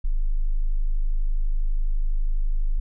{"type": "tone", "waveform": "sine", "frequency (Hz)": 26.06, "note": "G#0", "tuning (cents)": 7, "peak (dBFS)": -18, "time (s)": [0.04, 2.8], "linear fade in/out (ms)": 10, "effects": []}